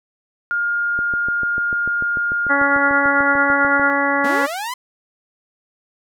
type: tone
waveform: sine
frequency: 1414 Hz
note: F6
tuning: 21 cents sharp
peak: -17 dBFS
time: 0.51-3.9 s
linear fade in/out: 0 ms
type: click train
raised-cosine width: 2 ms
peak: -18 dBFS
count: 20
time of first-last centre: 0.99-3.796 s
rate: 6.77 Hz
type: harmonic tone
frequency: 281 Hz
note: C#4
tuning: 24 cents sharp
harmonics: 1 / 2 / 3 / 4 / 5 / 6 / 7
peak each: -23 / -23 / -23 / -23 / -23 / -23 / -23 dBFS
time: 2.49-4.47 s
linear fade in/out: 20 ms
type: linear sweep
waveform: sawtooth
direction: up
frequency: 207.3 to 1041 Hz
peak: -20 dBFS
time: 4.24-4.74 s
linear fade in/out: 5 ms
effects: none